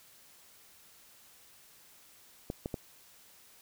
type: clicks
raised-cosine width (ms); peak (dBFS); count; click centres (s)
2; -21; 3; 2.501 / 2.659 / 2.742
effects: white hiss -59 dBFS RMS until 3.61 s